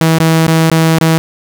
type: tone with dropouts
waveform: sawtooth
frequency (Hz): 161.9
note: E3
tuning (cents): -31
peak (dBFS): -3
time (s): 0.01-1.18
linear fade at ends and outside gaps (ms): 0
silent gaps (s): 0.185-0.201 / 0.468-0.479 / 0.699-0.716 / 0.986-1.012
effects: none